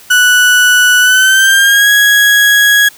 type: tone with pitch glide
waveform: 35% pulse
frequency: 1480 to 1661.2 Hz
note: F#6 to G#6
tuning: 0 to 0 cents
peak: -3 dBFS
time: 0.1-2.89 s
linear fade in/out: 10 ms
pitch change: +200 cents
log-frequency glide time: 1-1.9 s
effects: white hiss -38 dBFS RMS until 2.97 s